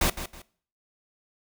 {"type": "noise with echo", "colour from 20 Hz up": "pink", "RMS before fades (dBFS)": -23, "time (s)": [0.01, 0.1], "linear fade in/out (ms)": 5, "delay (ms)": 160, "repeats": 2, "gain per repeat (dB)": -11, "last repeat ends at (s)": 0.42, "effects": ["noise-tail reverb RT60 0.5 s tail -19 dB re dry"]}